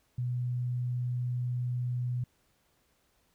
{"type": "tone", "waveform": "sine", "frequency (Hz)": 123.47, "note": "B2", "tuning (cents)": 0, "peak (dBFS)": -29, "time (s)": [0.18, 2.24], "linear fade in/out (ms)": 5, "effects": ["pink hiss -71 dBFS RMS until 3.34 s"]}